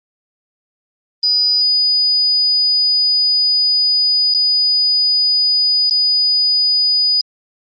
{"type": "tone with dropouts", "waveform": "sine", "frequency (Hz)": 4950, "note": "D#8", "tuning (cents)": -10, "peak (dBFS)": -11, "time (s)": [1.23, 7.21], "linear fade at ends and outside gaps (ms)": 1, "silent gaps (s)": [[4.339, 4.347], [5.897, 5.909]], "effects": ["Opus 24 kbps"]}